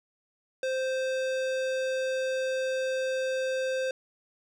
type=tone with hard clipping; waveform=sine; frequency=522 Hz; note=C5; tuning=4 cents flat; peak=-29 dBFS; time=0.63-3.91 s; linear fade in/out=2 ms; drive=18 dB; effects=none